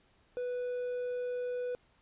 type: tone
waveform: triangle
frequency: 493.9 Hz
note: B4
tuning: in tune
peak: -31 dBFS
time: 0.37-1.75 s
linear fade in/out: 0 ms
effects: pink hiss -68 dBFS RMS until 2.01 s + resampled to 8000 Hz